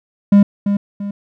triangle tone with echo, 201.7 Hz, G3, 50 cents sharp, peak -3 dBFS, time 0.32-0.43 s, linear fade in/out 5 ms, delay 340 ms, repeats 2, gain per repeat -8 dB, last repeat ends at 1.11 s, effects none

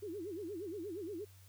sine tone with vibrato, 370 Hz, F#4, in tune, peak -40 dBFS, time 0.02-1.25 s, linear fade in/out 10 ms, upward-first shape sine, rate 8.5 Hz, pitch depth 250 cents each way, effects added 95 Hz sine -57 dBFS peak until 1.48 s + white hiss -65 dBFS RMS until 1.48 s

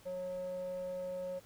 square tone with band-pass filter, 182.4 Hz, F#3, 24 cents flat, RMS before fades -40 dBFS, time 0.05-1.4 s, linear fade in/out 20 ms, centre 530 Hz, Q 6.1, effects pink hiss -61 dBFS RMS until 1.45 s

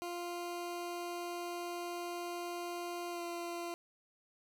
20% pulse tone with pitch glide, 348.7 to 344.1 Hz, F4 to F4, -3 to -26 cents, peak -34 dBFS, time 0.02-3.74 s, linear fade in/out 0 ms, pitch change -23 cents, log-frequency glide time 3.1-3.22 s, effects none

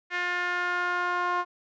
sawtooth tone with band-pass filter sweep, 355.2 Hz, F4, 29 cents sharp, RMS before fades -28 dBFS, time 0.1-1.45 s, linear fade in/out 50 ms, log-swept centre 1900 to 1100 Hz, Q 3.2, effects resampled to 16000 Hz

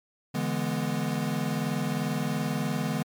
square chord, E dominant seventh, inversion third, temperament equal with one note detuned, 144.56 / 164.81 / 207.7 / 246.9 Hz, D3 / E3 / G#3 / B3, -27 / 0 / 0 / 0 cents, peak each -33 dBFS, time 0.34-3.03 s, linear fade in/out 10 ms, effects MP3 96 kbps

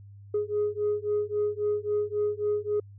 sine beating tone pair, 415.3 / 419 Hz, G#4 / G#4, 0 / +15 cents, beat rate 3.7 Hz, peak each -27 dBFS, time 0.34-2.8 s, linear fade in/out 5 ms, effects tanh soft clip ceiling -20 dBFS + added 100 Hz sine -45 dBFS peak until 2.98 s

